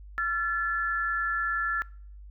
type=tone pair together; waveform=sine; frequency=1361.6 / 1731 Hz; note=F6 / A6; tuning=-44 / -29 cents; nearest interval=major third; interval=415 cents; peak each=-28 dBFS; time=0.18-1.82 s; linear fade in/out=0 ms; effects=noise-tail reverb RT60 0.5 s tail -23 dB re dry + added 50 Hz sine -43 dBFS peak until 2.3 s